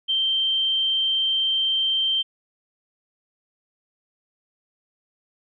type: tone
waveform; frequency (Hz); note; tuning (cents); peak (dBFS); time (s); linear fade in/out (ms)
sine; 3136; G7; 0; -19; 0.08-2.23; 20
effects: none